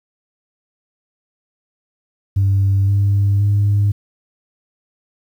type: tone with pitch steps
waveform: sine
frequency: 98 / 99.94 / 101.93 Hz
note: G2 / G2 / G#2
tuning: 0 / +34 / -32 cents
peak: -10 dBFS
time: 2.36-3.92 s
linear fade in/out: 10 ms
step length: 520 ms
effects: tanh soft clip ceiling -9 dBFS + 8-bit